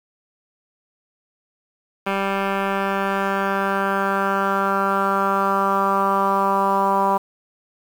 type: tone with low-pass filter sweep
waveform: 10% pulse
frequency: 196 Hz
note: G3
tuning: in tune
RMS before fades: -20 dBFS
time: 2.06-7.18 s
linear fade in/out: 10 ms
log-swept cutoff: 2100 to 1000 Hz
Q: 4.1
effects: 7-bit